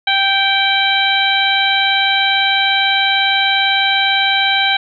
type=harmonic tone with a mistuned harmonic; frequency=784 Hz; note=G5; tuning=in tune; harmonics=1 / 2 / 3 / 4 / 5; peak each=-18 / -18 / -18 / -18 / -18 dBFS; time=0.07-4.77 s; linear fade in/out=5 ms; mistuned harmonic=3; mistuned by=-22 cents; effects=none